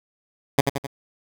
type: tone with echo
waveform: 10% pulse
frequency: 138.59 Hz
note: C#3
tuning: in tune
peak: -5 dBFS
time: 0.58-0.61 s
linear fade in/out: 5 ms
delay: 86 ms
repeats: 3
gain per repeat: -5 dB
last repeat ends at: 0.868 s
effects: none